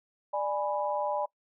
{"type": "chord", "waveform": "sine", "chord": "G# diminished", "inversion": "second", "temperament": "equal with one note detuned", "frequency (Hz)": [593.1, 830.6, 987.8], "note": ["D5", "G#5", "B5"], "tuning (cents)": [17, 0, 0], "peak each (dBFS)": [-31, -32, -34], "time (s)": [0.33, 1.26], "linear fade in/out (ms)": 10, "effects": ["noise-tail reverb RT60 0.1 s tail -22 dB re dry"]}